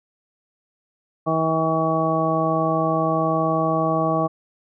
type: harmonic tone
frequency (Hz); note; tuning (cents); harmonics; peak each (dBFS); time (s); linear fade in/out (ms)
160.7; E3; -44; 1 / 2 / 3 / 4 / 5 / 7; -25 / -25 / -28 / -23 / -27 / -24; 1.26-4.28; 20
effects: none